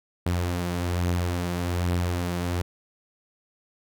sawtooth beating tone pair, 87 / 88.2 Hz, F2 / F2, -6 / +18 cents, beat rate 1.2 Hz, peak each -28 / -21 dBFS, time 0.26-2.62 s, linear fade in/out 5 ms, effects none

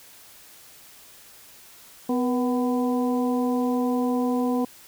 harmonic tone with a mistuned harmonic, 250.6 Hz, B3, 25 cents sharp, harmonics 1 / 2 / 3 / 4, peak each -22 / -28 / -32 / -34 dBFS, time 2.09-4.65 s, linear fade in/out 5 ms, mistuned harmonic 2, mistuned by -58 cents, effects white hiss -49 dBFS RMS until 4.87 s

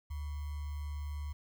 sine tone with sample-and-hold, 73.42 Hz, D2, in tune, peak -36 dBFS, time 0.1-1.33 s, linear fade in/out 10 ms, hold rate 1050 Hz, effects none

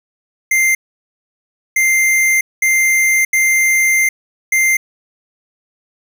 square tone bursts at uneven times, 2093 Hz, C7, in tune, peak -11 dBFS, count 5, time 0.51-0.75 / 1.76-2.41 / 2.62-3.25 / 3.33-4.09 / 4.52-4.77 s, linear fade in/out 5 ms, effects none

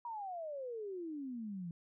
sine exponential sweep, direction down, 969 to 164.81 Hz, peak -40 dBFS, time 0.05-1.71 s, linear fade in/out 2 ms, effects none

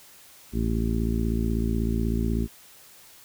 harmonic tone, 56.2 Hz, A1, 37 cents sharp, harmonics 1 / 2 / 3 / 4 / 5 / 6 / 7, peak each -26 / -30 / -33 / -28 / -35 / -35 / -36 dBFS, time 0.52-2.48 s, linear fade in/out 50 ms, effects white hiss -51 dBFS RMS until 3.24 s

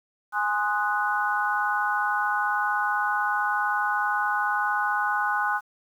sine chord, Ab dominant seventh, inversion none, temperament equal, 830.6 / 1046.5 / 1244.5 / 1480 Hz, Ab5 / C6 / Eb6 / Gb6, 0 / 0 / 0 / 0 cents, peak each -27 / -30 / -30 / -26 dBFS, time 0.32-5.61 s, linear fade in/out 50 ms, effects 9-bit

